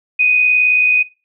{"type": "tone with amplitude modulation", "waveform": "sine", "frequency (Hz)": 2492, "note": "D#7", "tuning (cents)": 2, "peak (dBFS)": -8, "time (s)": [0.19, 1.03], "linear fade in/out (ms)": 10, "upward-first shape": "sine", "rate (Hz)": 58.9, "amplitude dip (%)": 40, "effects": ["noise-tail reverb RT60 0.3 s tail -19 dB re dry"]}